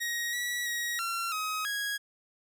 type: tone with pitch steps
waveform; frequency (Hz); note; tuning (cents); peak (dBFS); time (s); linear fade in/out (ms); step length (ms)
sawtooth; 1886 / 1938 / 1898 / 1365 / 1266 / 1653; A#6 / B6 / A#6 / F6 / D#6 / G#6; +20 / -33 / +31 / -40 / +30 / -9; -27; 0-1.98; 20; 330
effects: none